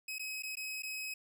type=tone with dropouts; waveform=sawtooth; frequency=2545 Hz; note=D#7; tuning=39 cents sharp; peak=-35 dBFS; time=0.08-1.14 s; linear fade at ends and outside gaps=5 ms; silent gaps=0.184-0.194 / 0.424-0.433 / 0.555-0.569 / 0.823-0.832 s; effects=none

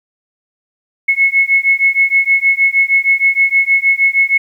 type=beating tone pair; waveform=sine; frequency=2185 / 2191.4 Hz; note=C#7 / C#7; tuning=-26 / -20 cents; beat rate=6.4 Hz; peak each=-12 dBFS; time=1.08-4.38 s; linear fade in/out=10 ms; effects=8-bit

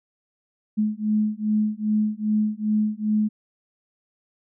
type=beating tone pair; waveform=sine; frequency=212 / 214.5 Hz; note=G#3 / A3; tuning=+36 / -44 cents; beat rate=2.5 Hz; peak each=-23 dBFS; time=0.77-3.29 s; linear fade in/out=20 ms; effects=none

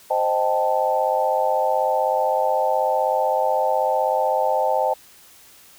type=chord; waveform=sine; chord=A half-diminished seventh; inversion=first; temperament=equal; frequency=523.3 / 622.3 / 784 / 880 Hz; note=C5 / Eb5 / G5 / A5; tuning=0 / 0 / 0 / 0 cents; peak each=-23 dBFS; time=0.1-4.94 s; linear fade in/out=10 ms; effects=white hiss -49 dBFS RMS until 5.78 s

